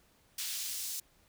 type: noise with high-pass filter sweep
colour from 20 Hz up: pink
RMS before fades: -38 dBFS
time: 0.38-1 s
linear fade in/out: 5 ms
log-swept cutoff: 3500 to 6000 Hz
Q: 0.92
effects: pink hiss -67 dBFS RMS until 1.28 s